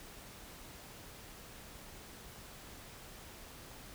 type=silence; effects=pink hiss -52 dBFS RMS until 3.94 s